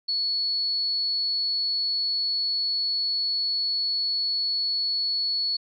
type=tone; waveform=sine; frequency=4400 Hz; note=C#8; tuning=14 cents flat; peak=-23 dBFS; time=0.08-5.57 s; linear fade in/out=10 ms; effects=none